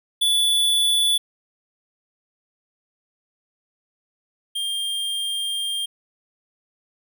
square tone pair in turn, 3454 / 3200 Hz, A7 / G7, -33 / +35 cents, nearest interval minor second, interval 132 cents, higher first, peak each -17 / -24 dBFS, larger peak first, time 0.21-1.18 / 4.55-5.86 s, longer second, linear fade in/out 10 ms, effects none

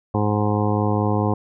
harmonic tone, 104.6 Hz, G#2, 13 cents sharp, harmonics 1 / 2 / 3 / 4 / 5 / 7 / 8 / 9 / 10, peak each -21 / -24 / -26 / -27 / -28 / -29 / -30 / -31 / -31 dBFS, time 0.14-1.34 s, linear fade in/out 5 ms, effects none

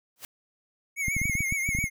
white noise with exponential growth, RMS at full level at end -35 dBFS, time 0.16-0.25 s, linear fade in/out 1 ms, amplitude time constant 18 ms
square tone with vibrato, 2190 Hz, C#7, 22 cents flat, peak -27 dBFS, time 0.96-1.9 s, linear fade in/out 50 ms, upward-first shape triangle, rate 7.3 Hz, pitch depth 79 cents each way
clicks, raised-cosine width 5 ms, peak -19 dBFS, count 12, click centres 1.083 / 1.166 / 1.216 / 1.255 / 1.297 / 1.353 / 1.406 / 1.524 / 1.69 / 1.75 / 1.788 / 1.841 s
effects none

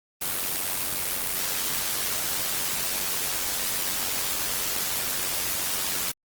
white noise with amplitude modulation, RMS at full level -25 dBFS, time 0.21-6.12 s, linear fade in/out 10 ms, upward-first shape sine, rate 92.5 Hz, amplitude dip 60%, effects Opus 24 kbps

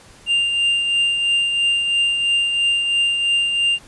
triangle tone with tremolo, 2794 Hz, F7, in tune, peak -12 dBFS, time 0.26-3.79 s, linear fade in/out 50 ms, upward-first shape triangle, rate 3 Hz, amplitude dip 45%, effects pink hiss -46 dBFS RMS until 3.87 s + resampled to 24000 Hz

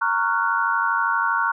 sine chord, Gb major seventh, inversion first, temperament just, 925 / 1110 / 1387.5 / 1480 Hz, Bb5 / Db6 / F6 / Gb6, -14 / +2 / -12 / 0 cents, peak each -24 dBFS, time 0.01-1.52 s, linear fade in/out 10 ms, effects none

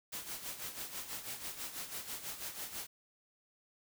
white noise with tremolo, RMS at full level -41 dBFS, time 0.12-2.87 s, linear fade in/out 10 ms, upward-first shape sine, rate 6.1 Hz, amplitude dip 65%, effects none

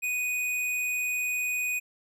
sine tone with hard clipping, 2485 Hz, D#7, 3 cents flat, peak -28 dBFS, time 0.02-1.8 s, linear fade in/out 20 ms, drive 15 dB, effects none

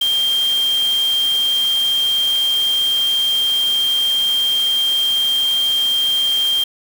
sine tone in noise, 3186 Hz, G7, 27 cents sharp, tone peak -14 dBFS, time 0.01-6.64 s, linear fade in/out 5 ms, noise white, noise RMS -30 dBFS, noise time 0.01-6.64 s, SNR +13 dB, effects none

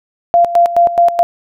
sine tone with tremolo, 690 Hz, F5, 21 cents flat, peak -5 dBFS, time 0.34-1.23 s, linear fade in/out 0 ms, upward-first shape square, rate 4.7 Hz, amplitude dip 75%, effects none

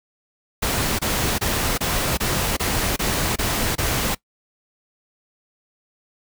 pink noise bursts, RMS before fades -22 dBFS, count 9, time 0.62-4.15 s, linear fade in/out 10 ms, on 370 ms, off 25 ms, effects noise-tail reverb RT60 0.1 s tail -21 dB re dry

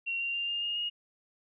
sine tone with pitch steps, 2743 / 2767 / 2791 / 2815 / 2840 / 2864 Hz, F7 / F7 / F7 / F7 / F7 / F7, -32 / -17 / -2 / +13 / +28 / +43 cents, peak -30 dBFS, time 0.06-0.9 s, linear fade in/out 20 ms, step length 140 ms, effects none

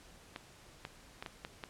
clicks, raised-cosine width 0.3 ms, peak -25 dBFS, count 6, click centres 0.361 / 0.851 / 1.225 / 1.262 / 1.449 / 1.638 s, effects pink hiss -58 dBFS RMS until 1.69 s + low-pass 10000 Hz 12 dB/octave

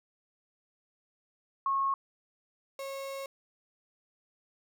sine / 35% pulse tone pair in turn, 1091 / 545.5 Hz, C#6 / C#5, -28 / -28 cents, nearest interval octave, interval 1200 cents, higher first, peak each -26 / -35 dBFS, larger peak first, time 1.66-1.94 / 2.79-3.26 s, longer second, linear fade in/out 2 ms, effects none

